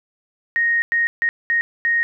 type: tone bursts at uneven times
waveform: sine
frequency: 1864.7 Hz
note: A#6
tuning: in tune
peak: -15 dBFS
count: 5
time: 0.56-0.82 / 0.92-1.07 / 1.22-1.29 / 1.5-1.61 / 1.85-2.03 s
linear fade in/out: 0 ms
effects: none